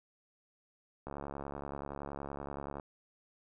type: click train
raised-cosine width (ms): 1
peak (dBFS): -27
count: 123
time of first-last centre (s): 1.07-2.798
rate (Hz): 70.6
effects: none